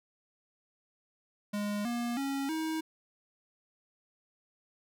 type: tone with pitch steps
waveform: square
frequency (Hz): 206.2 / 238.2 / 275.2 / 318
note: G#3 / A#3 / C#4 / D#4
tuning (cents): -12 / +38 / -12 / +38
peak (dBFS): -32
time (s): 1.53-2.81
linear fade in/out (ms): 10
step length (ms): 320
effects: none